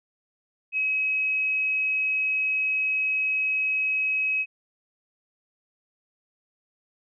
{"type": "tone", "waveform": "sine", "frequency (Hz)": 2550, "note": "D#7", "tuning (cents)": 42, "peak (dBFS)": -22, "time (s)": [0.72, 4.46], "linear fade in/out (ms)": 50, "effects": []}